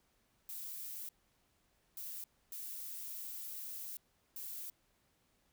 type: noise bursts at uneven times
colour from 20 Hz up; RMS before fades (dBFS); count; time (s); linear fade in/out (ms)
violet; -45; 4; 0.49-1.09 / 1.97-2.24 / 2.52-3.97 / 4.36-4.7; 2
effects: pink hiss -75 dBFS RMS until 5.52 s